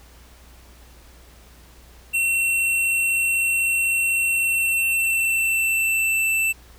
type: tone with pitch glide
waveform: square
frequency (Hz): 2716 to 2662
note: F7 to E7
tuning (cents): -49 to +16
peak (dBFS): -19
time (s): 2.13-6.53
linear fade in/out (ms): 20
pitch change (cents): -35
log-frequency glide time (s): 4.27-6.3
effects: added 60 Hz sine -47 dBFS peak until 6.78 s + pink hiss -51 dBFS RMS until 6.78 s